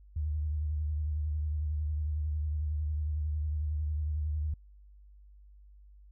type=tone with vibrato; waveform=sine; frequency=75.8 Hz; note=D#2; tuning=45 cents flat; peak=-29 dBFS; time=0.16-4.54 s; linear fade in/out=5 ms; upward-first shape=triangle; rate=11 Hz; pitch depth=64 cents each way; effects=added 50 Hz sine -52 dBFS peak until 6.11 s